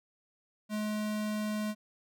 square tone, 212.3 Hz, G#3, 38 cents sharp, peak -32 dBFS, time 0.69-1.75 s, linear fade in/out 50 ms, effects none

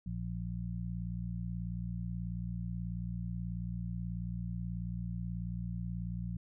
harmonic tone, 58.4 Hz, A#1, 4 cents sharp, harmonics 1 / 2 / 3, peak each -41 / -40 / -39 dBFS, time 0.06-6.37 s, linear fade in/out 5 ms, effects none

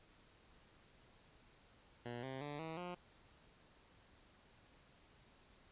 10% pulse tone with pitch steps, 120 / 132.38 / 146.04 / 161.11 / 177.73 Hz, B2 / C3 / D3 / E3 / F3, -49 / +21 / -9 / -39 / +31 cents, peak -36 dBFS, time 2.05-2.95 s, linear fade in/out 10 ms, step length 180 ms, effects pink hiss -67 dBFS RMS until 5.71 s + resampled to 8000 Hz

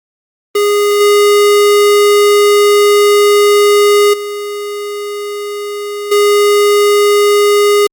square tone with level steps, 411.2 Hz, G#4, 17 cents flat, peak -9 / -6 / -19 / -7 dBFS, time 0.55-7.87 s, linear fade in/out 5 ms, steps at 1 / 4.13 / 6.11 s, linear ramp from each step 10 ms, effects Opus 32 kbps

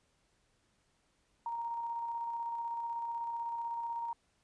sine tone with tremolo, 932.3 Hz, A#5, in tune, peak -34 dBFS, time 1.46-4.13 s, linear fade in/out 2 ms, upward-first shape square, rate 16 Hz, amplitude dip 25%, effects pink hiss -74 dBFS RMS until 4.43 s + resampled to 22050 Hz

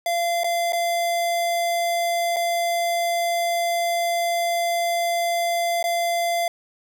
square tone with dropouts, 687 Hz, F5, 29 cents flat, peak -21 dBFS, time 0.06-6.48 s, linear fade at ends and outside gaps 2 ms, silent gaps 0.435-0.443 / 0.723-0.731 / 2.362-2.366 / 5.828-5.84 s, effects none

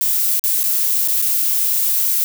violet noise with dropouts, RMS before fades -17 dBFS, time 0.01-2.24 s, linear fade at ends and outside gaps 0 ms, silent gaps 0.395-0.439 / 0.632-0.639 / 1.076-1.084 / 1.217-1.223 s, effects none

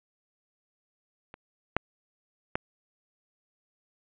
clicks, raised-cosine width 0.5 ms, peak -28 / -8 / -12 dBFS, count 3, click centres 1.341 / 1.766 / 2.555 s, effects resampled to 8000 Hz + 8-bit

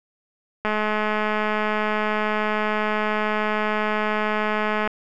click train, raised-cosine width 0.5 ms, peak -9 dBFS, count 901, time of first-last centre 0.65-4.875 s, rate 213 Hz, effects none

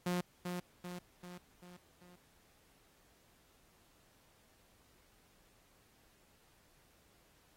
sawtooth tone with echo, 178.1 Hz, F3, 34 cents sharp, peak -29 dBFS, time 0.06-0.21 s, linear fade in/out 5 ms, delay 390 ms, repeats 5, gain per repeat -5 dB, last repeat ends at 2.16 s, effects pink hiss -69 dBFS RMS until 7.56 s + AAC 48 kbps

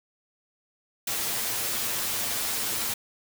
white noise with comb filter, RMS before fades -29 dBFS, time 1.07-2.94 s, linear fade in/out 5 ms, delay 8.8 ms, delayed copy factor +0.75, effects none

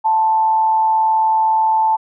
sine tone with amplitude modulation, 881 Hz, A5, 2 cents sharp, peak -10 dBFS, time 0.04-1.97 s, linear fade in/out 20 ms, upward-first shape sine, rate 168 Hz, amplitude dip 35%, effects none

